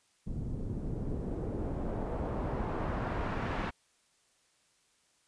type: noise with low-pass filter sweep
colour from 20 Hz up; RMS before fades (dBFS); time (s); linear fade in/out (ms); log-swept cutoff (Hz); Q
pink; -35; 0.26-3.71; 20; 210 to 1900; 0.96
effects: white hiss -70 dBFS RMS until 5.27 s + resampled to 22050 Hz